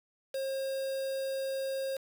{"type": "tone with quantisation", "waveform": "triangle", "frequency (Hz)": 537, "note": "C5", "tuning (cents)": 45, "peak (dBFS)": -30, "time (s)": [0.34, 1.97], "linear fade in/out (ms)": 5, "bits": 7, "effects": []}